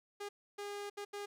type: tone bursts at uneven times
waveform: sawtooth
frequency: 407.5 Hz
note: G#4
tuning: 33 cents flat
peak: -37 dBFS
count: 4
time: 0.2-0.29 / 0.58-0.9 / 0.97-1.05 / 1.13-1.26 s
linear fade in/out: 10 ms
effects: low-pass 11000 Hz 12 dB/octave + 12-bit